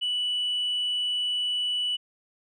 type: tone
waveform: sine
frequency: 2960 Hz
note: F#7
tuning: in tune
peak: -23 dBFS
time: 0.01-1.97 s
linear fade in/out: 20 ms
effects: tanh soft clip ceiling -22 dBFS